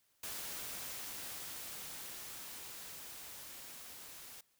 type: noise with level ramp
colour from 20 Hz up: white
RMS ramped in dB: -43 to -52 dBFS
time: 0.23-4.41 s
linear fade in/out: 5 ms
effects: white hiss -75 dBFS RMS until 4.59 s